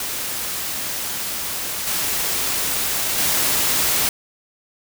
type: noise with level steps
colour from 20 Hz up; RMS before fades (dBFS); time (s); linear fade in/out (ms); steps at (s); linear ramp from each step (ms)
white; -26 / -22 / -19; 0-4.09; 2; 1.87 / 3.18; 2
effects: none